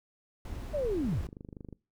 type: noise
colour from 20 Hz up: brown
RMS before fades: -39 dBFS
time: 0.45-1.27 s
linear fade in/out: 2 ms
type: linear sweep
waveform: sine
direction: down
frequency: 624 to 52.6 Hz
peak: -28 dBFS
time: 0.73-1.22 s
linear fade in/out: 20 ms
type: click train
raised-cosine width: 3 ms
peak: -31 dBFS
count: 18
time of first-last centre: 1.05-1.727 s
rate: 25.1 Hz
effects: noise-tail reverb RT60 0.3 s tail -23 dB re dry